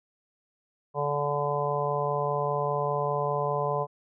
harmonic tone, 145 Hz, D3, 22 cents flat, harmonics 1 / 3 / 4 / 5 / 6 / 7, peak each -33 / -31 / -31 / -33 / -36 / -31 dBFS, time 0.94-3.87 s, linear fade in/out 50 ms, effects none

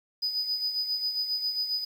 triangle tone with tremolo, 4978 Hz, D#8, in tune, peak -23 dBFS, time 0.22-1.85 s, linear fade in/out 10 ms, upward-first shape sine, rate 7.4 Hz, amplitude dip 60%, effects tanh soft clip ceiling -20 dBFS + 9-bit

